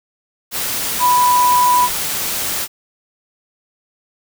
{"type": "tone in noise", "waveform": "sine", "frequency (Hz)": 987.8, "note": "B5", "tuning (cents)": 0, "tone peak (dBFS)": -10, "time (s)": [0.99, 1.89], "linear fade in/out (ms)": 50, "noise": "white", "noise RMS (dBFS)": -21, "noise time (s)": [0.51, 2.68], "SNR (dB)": 8, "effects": []}